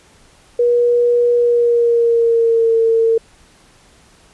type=tone with pitch glide; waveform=sine; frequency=480.7 to 453.7 Hz; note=B4 to A#4; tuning=-47 to -47 cents; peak=-10 dBFS; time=0.59-3.18 s; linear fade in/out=5 ms; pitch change=-100 cents; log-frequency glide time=1.34-2.77 s; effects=pink hiss -49 dBFS RMS until 4.33 s + resampled to 24000 Hz